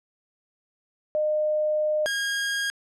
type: tone pair in turn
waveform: sine / sawtooth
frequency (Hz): 610 / 1628.5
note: D#5 / G#6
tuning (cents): -34 / -34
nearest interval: octave + perfect fourth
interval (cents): 1700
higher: second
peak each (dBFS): -21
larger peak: neither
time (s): 1.15-2.06 / 2.06-2.7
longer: first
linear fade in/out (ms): 0
effects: low-pass 9000 Hz 12 dB/octave